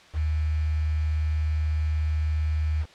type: tone with quantisation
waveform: sine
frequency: 77.2 Hz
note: D#2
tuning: 13 cents flat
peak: -22 dBFS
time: 0.13-2.86 s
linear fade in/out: 50 ms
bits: 7
effects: white hiss -51 dBFS RMS until 2.94 s + low-pass 4000 Hz 12 dB/octave